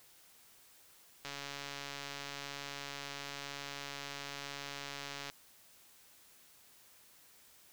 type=click train; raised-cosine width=0.2 ms; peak=-25 dBFS; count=572; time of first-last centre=1.25-5.3 s; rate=141 Hz; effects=white hiss -62 dBFS RMS until 7.72 s